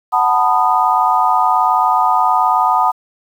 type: chord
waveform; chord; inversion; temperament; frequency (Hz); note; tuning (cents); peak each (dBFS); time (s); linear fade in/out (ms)
sine; B dominant seventh; second; just; 740.8 / 889 / 987.8 / 1234.7; F#5 / A5 / B5 / D#6; +2 / +18 / 0 / -14; -16; 0.12-2.92; 20
effects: 7-bit